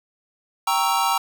square chord, G diminished seventh, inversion none, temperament equal, 784 / 932.3 / 1108.7 / 1318.5 Hz, G5 / Bb5 / Db6 / Fb6, 0 / 0 / 0 / 0 cents, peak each -25 / -23 / -28 / -25 dBFS, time 0.67-1.18 s, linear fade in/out 5 ms, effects none

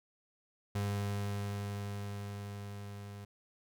35% pulse tone with level ramp, 101.3 Hz, G#2, 43 cents flat, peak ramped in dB -30 to -43 dBFS, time 0.75-3.25 s, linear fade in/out 5 ms, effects none

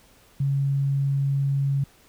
sine tone, 138.59 Hz, C#3, in tune, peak -20 dBFS, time 0.4-1.84 s, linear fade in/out 5 ms, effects pink hiss -56 dBFS RMS until 2.08 s

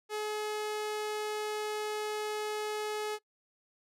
sawtooth tone, 424.6 Hz, G#4, 38 cents sharp, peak -29 dBFS, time 0.09-3.19 s, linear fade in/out 50 ms, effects noise-tail reverb RT60 0.1 s tail -22 dB re dry + low-pass 12000 Hz 12 dB/octave

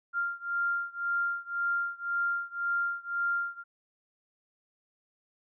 sine beating tone pair, 1393 / 1394.9 Hz, F6 / F6, -5 / -2 cents, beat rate 1.9 Hz, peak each -31 / -32 dBFS, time 0.13-3.64 s, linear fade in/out 50 ms, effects none

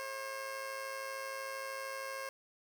15% pulse tone with amplitude modulation, 537 Hz, C5, 45 cents sharp, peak -31 dBFS, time 0-2.29 s, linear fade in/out 0 ms, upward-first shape sine, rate 113 Hz, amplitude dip 50%, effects none

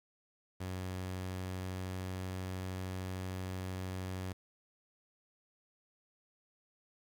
sawtooth tone with pitch glide, 92.5 to 93.09 Hz, F#2 to F#2, 0 to +11 cents, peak -34 dBFS, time 0.6-4.33 s, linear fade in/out 10 ms, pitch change +11 cents, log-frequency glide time 0.96-2.27 s, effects 10-bit

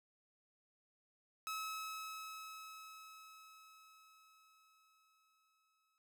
sawtooth tone with exponential decay, 1290 Hz, E6, 38 cents flat, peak -36 dBFS, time 1.47-5.98 s, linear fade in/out 0 ms, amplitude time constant 980 ms, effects none

